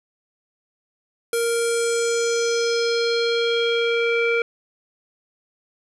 square tone with low-pass filter sweep, 466.2 Hz, A#4, in tune, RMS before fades -21 dBFS, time 1.33-4.42 s, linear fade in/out 2 ms, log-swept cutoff 11000 to 2200 Hz, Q 3.6, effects none

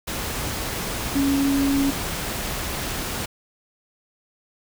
sine tone in noise, 277.2 Hz, C#4, in tune, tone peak -18 dBFS, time 1.15-1.91 s, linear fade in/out 10 ms, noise pink, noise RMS -28 dBFS, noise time 0.07-3.26 s, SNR +7 dB, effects none

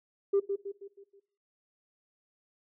sine tone with echo, 397.5 Hz, G4, 24 cents sharp, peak -21 dBFS, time 0.33-0.4 s, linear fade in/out 10 ms, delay 160 ms, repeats 5, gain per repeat -7 dB, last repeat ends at 1.2 s, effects noise-tail reverb RT60 0.5 s tail -17 dB re dry + tanh soft clip ceiling -19 dBFS

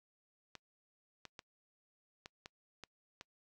clicks, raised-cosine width 0.2 ms, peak -30 dBFS, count 7, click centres 0.553 / 1.253 / 1.392 / 2.259 / 2.459 / 2.837 / 3.211 s, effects noise-tail reverb RT60 0.1 s tail -26 dB re dry

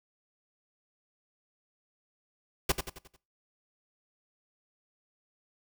pink noise with echo, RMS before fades -25 dBFS, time 2.69-2.72 s, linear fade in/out 5 ms, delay 89 ms, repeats 5, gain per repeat -7 dB, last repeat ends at 3.165 s, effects noise-tail reverb RT60 0.3 s tail -20 dB re dry

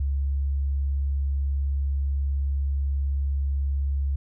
sine tone, 69.3 Hz, C#2, in tune, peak -22 dBFS, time 0-4.16 s, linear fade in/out 5 ms, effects none

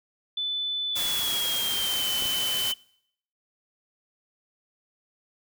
sine tone with pitch glide, 3500 to 3047 Hz, A7 to G7, -10 to -50 cents, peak -26 dBFS, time 0.37-2.74 s, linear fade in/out 5 ms, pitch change -240 cents, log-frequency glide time 0.88-2.08 s
white noise, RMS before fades -31 dBFS, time 0.95-2.73 s, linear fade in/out 20 ms
clicks, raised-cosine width 2 ms, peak -27 dBFS, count 2, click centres 2.223 / 2.256 s
effects noise-tail reverb RT60 0.7 s tail -24 dB re dry

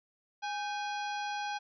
harmonic tone with a mistuned harmonic, 825 Hz, G#5, 12 cents flat, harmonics 1 / 2 / 3 / 4 / 5 / 6 / 7, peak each -35 / -41 / -45 / -47 / -49 / -51 / -52 dBFS, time 0.42-1.59 s, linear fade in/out 20 ms, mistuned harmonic 2, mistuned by -110 cents, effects none

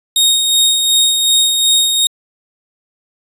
sawtooth tone with tremolo, 3729 Hz, A#7, in tune, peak -5 dBFS, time 0.16-2.07 s, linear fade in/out 2 ms, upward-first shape sine, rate 2.7 Hz, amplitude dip 40%, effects resampled to 32000 Hz

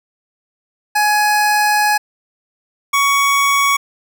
25% pulse tone pair in turn, 839 / 1119.9 Hz, G#5 / C#6, +17 / +17 cents, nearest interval perfect fourth, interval 500 cents, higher second, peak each -8 / -8 dBFS, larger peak neither, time 0.95-1.98 / 2.93-3.77 s, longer first, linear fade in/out 10 ms, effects none

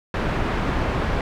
pink low-pass noise, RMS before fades -23 dBFS, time 0.14-1.21 s, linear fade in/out 2 ms, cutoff 1900 Hz, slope 12 dB/octave, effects none

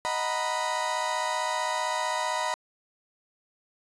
35% pulse chord, B major seventh, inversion first, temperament equal with one note detuned, 622.3 / 737.4 / 932.3 / 987.8 Hz, D#5 / F#5 / A#5 / B5, 0 / -6 / 0 / 0 cents, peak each -32 / -34 / -31 / -28 dBFS, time 0.05-2.54 s, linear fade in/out 0 ms, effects resampled to 22050 Hz

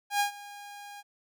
sawtooth tone with ADSR envelope, 815 Hz, G#5, 33 cents flat, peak -19 dBFS, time 0.1-1.03 s, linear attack 100 ms, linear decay 110 ms, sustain -20 dB, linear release 36 ms, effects none

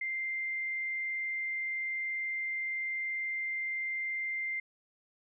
sine tone, 2093 Hz, C7, in tune, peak -32 dBFS, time 0.01-4.6 s, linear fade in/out 5 ms, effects none

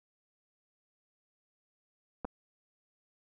clicks, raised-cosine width 1 ms, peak -23 dBFS, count 2, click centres 2.247 / 2.251 s, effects none

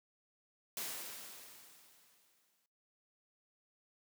white noise with exponential decay, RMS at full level -40 dBFS, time 0.77-2.66 s, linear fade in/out 1 ms, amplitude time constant 410 ms, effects noise-tail reverb RT60 0.4 s tail -20 dB re dry + high-pass 150 Hz 12 dB/octave

